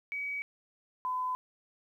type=tone pair in turn; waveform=sine; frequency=2270 / 1011.2 Hz; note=C#7 / B5; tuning=+41 / +41 cents; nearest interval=octave + major second; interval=1400 cents; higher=first; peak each=-33 / -30 dBFS; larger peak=second; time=0.12-0.42 / 1.05-1.35 s; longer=neither; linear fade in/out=0 ms; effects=11-bit